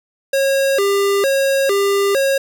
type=tone with vibrato; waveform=square; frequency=466.2 Hz; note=A#4; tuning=in tune; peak=-14 dBFS; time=0.33-2.38 s; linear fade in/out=5 ms; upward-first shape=square; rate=1.1 Hz; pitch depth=270 cents each way; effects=none